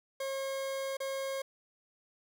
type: tone with dropouts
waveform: 40% pulse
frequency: 540 Hz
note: C#5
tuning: 45 cents flat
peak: -33 dBFS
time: 0.2-1.42 s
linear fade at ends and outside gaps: 5 ms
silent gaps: 0.97-1.002 s
effects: none